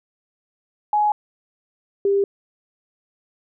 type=tone pair in turn; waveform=sine; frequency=839 / 397.9 Hz; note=G#5 / G4; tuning=+17 / +26 cents; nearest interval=octave + minor second; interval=1291 cents; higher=first; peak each=-15 / -15 dBFS; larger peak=neither; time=0.93-1.12 / 2.05-2.24 s; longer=neither; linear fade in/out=2 ms; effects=none